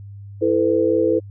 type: chord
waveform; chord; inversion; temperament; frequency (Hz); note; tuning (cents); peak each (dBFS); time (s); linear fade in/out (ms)
sine; E suspended fourth; none; equal with one note detuned; 329.6 / 440 / 504.6; E4 / A4 / B4; 0 / 0 / +37; -19; 0.41-1.2; 20
effects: added 100 Hz sine -34 dBFS peak until 1.3 s